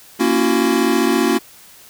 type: chord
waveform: square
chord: F# dominant seventh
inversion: first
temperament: equal with one note detuned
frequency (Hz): 233.1 / 277.2 / 335 / 370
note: A#3 / C#4 / E4 / F#4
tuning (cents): 0 / 0 / +28 / 0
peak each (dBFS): -20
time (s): 0.19-1.39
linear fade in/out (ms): 20
effects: white hiss -44 dBFS RMS until 1.89 s